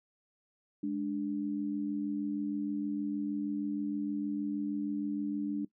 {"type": "tone pair together", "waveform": "sine", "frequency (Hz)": [207.3, 293.7], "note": ["G#3", "D4"], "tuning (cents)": [-3, 0], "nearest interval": "tritone", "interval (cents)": 603, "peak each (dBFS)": [-36, -32], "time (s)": [0.83, 5.65], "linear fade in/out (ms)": 5, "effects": ["noise-tail reverb RT60 0.1 s tail -19 dB re dry"]}